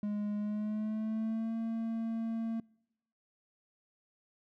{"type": "tone with pitch glide", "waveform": "triangle", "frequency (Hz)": [207.7, 226.5], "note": ["G#3", "A#3"], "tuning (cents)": [0, -50], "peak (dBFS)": -30, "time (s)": [0.03, 2.6], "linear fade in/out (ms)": 2, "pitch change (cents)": 150, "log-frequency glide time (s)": [0.37, 1.55], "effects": ["noise-tail reverb RT60 0.9 s tail -26 dB re dry"]}